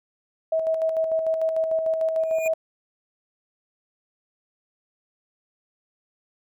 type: tone with tremolo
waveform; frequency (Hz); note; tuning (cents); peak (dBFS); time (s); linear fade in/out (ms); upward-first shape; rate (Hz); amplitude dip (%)
sine; 644; E5; -41; -19; 0.52-2.54; 5; square; 6.7; 40
type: tone with exponential growth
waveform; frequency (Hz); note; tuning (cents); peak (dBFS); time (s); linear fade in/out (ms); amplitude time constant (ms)
square; 2436; D#7; -37; -27; 2.19-2.48; 5; 62
effects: none